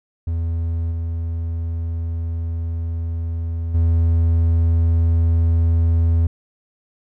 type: tone with level steps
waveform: triangle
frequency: 83 Hz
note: E2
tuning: 12 cents sharp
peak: -17 / -19 / -11 dBFS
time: 0.27-6.27 s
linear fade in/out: 5 ms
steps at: 0.91 / 3.74 s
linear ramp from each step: 10 ms
effects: none